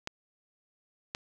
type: clicks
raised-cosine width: 0.2 ms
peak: -17 dBFS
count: 2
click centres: 0.074 / 1.149 s
effects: none